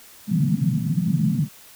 pink band-pass noise, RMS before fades -21 dBFS, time 0.27-1.49 s, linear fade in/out 50 ms, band 140 to 210 Hz, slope 48 dB/octave, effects white hiss -47 dBFS RMS until 1.75 s

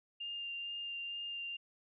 sine tone with vibrato, 2800 Hz, F7, 4 cents sharp, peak -39 dBFS, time 0.2-1.57 s, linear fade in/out 10 ms, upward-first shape sine, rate 2.2 Hz, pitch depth 10 cents each way, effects none

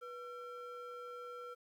triangle ring-modulated tone, 921 Hz, A#5, 21 cents flat, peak -40 dBFS, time 0.01-1.55 s, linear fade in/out 20 ms, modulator 432 Hz, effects 12-bit

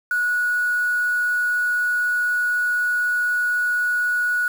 sine tone with quantisation, 1463 Hz, F#6, 20 cents flat, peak -18 dBFS, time 0.11-4.48 s, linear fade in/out 2 ms, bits 6, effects none

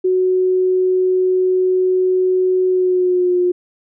sine tone with pitch glide, 370 to 357.8 Hz, F#4 to F4, 0 to +42 cents, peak -12 dBFS, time 0.04-3.52 s, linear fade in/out 10 ms, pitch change -58 cents, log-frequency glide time 2.68-3.39 s, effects none

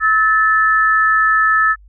sine tone pair together, 1297.1 / 1752 Hz, E6 / A6, -28 / -8 cents, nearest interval perfect fourth, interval 520 cents, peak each -13 dBFS, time 0-1.76 s, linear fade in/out 50 ms, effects added 50 Hz sine -41 dBFS peak until 1.88 s

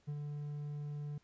triangle tone with ADSR envelope, 146.83 Hz, D3, in tune, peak -34 dBFS, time 0.07-1.18 s, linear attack 19 ms, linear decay 59 ms, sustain -3 dB, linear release 3 ms, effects pink hiss -72 dBFS RMS until 1.23 s + resampled to 16000 Hz

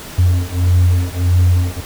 triangle beating tone pair, 88.5 / 90.1 Hz, F2 / F#2, +23 / -45 cents, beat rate 1.6 Hz, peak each -11 dBFS, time 0.18-1.81 s, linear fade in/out 10 ms, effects tanh soft clip ceiling -2 dBFS + pink hiss -32 dBFS RMS until 1.85 s

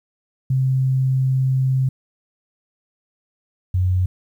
sine tone pair in turn, 131.5 / 91.64 Hz, C3 / F#2, +9 / -16 cents, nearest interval tritone, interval 625 cents, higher first, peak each -15 dBFS, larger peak neither, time 0.5-1.89 / 3.74-4.06 s, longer first, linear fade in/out 5 ms, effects 9-bit

